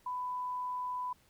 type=tone; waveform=sine; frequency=997 Hz; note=B5; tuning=16 cents sharp; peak=-34 dBFS; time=0.06-1.13 s; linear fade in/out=5 ms; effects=pink hiss -67 dBFS RMS until 1.29 s